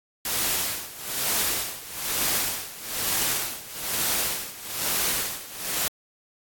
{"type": "noise with tremolo", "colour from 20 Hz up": "white", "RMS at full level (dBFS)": -24, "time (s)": [0.25, 5.88], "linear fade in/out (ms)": 2, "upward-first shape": "sine", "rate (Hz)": 1.1, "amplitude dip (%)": 85, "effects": ["AAC 64 kbps"]}